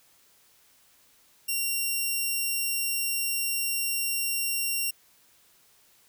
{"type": "tone", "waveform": "5% pulse", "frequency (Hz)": 2760, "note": "F7", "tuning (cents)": -21, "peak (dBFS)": -17, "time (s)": [1.48, 4.91], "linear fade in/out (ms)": 10, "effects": ["white hiss -61 dBFS RMS until 6.08 s"]}